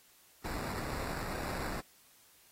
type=noise with sample-and-hold; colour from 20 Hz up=pink; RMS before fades=-39 dBFS; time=0.44-1.81 s; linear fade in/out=10 ms; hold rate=3150 Hz; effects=white hiss -63 dBFS RMS until 2.51 s + AAC 48 kbps